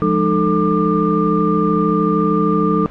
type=tone cluster; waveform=sine; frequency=172.3 / 205.4 / 304.4 / 442.4 / 1194 Hz; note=F3 / G#3 / D#4 / A4 / D6; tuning=-23 / -19 / -38 / +9 / +28 cents; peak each=-19 dBFS; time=0.02-2.86 s; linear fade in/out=0 ms; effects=pink hiss -37 dBFS RMS until 2.9 s + low-pass 2000 Hz 12 dB/octave